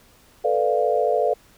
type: chord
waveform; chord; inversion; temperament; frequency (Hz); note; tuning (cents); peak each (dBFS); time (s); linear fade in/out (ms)
sine; B half-diminished seventh; third; equal; 440 / 493.9 / 587.3 / 698.5; A4 / B4 / D5 / F5; 0 / 0 / 0 / 0; -23; 0.44-1.34; 10
effects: pink hiss -54 dBFS RMS until 1.57 s